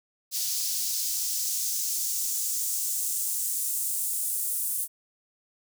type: noise with high-pass filter sweep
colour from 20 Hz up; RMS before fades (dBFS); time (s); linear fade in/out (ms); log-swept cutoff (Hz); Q
white; -29; 0.31-4.88; 50; 4900 to 9700; 1.7
effects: none